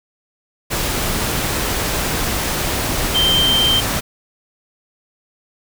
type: tone in noise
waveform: sine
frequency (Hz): 3136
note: G7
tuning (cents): 0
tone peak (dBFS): -13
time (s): 3.14-3.81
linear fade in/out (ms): 20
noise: pink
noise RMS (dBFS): -20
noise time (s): 0.7-4.01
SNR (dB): +4
effects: none